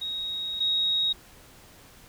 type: tone pair in turn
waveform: sine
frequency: 3776 / 3776 Hz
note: A#7 / A#7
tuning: +22 / +22 cents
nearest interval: unison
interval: 0 cents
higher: neither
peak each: -29 / -22 dBFS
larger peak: second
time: 0.01-0.6 / 0.6-1.13 s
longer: first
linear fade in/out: 10 ms
effects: pink hiss -52 dBFS RMS until 2.08 s